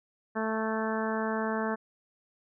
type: harmonic tone with a mistuned harmonic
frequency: 220.4 Hz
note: A3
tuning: 3 cents sharp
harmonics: 1 / 2 / 3 / 4 / 5 / 6 / 7 / 8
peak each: -32 / -34 / -36 / -37 / -38 / -41 / -39 / -41 dBFS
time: 0.35-1.76 s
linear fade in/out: 20 ms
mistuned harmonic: 8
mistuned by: -16 cents
effects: none